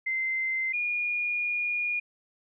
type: tone pair in turn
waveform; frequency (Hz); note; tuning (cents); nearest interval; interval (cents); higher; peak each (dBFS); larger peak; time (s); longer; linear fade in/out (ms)
sine; 2076 / 2435; C7 / D#7; -14 / -38; minor third; 276; second; -26 / -26; neither; 0.06-0.73 / 0.73-2; second; 10
effects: none